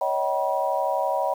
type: tone cluster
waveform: sine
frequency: 559 / 631 / 765 / 967 Hz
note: C#5 / D#5 / G5 / B5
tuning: +14 / +24 / -42 / -37 cents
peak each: -27 dBFS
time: 0.01-1.34 s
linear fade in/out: 5 ms
effects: 8-bit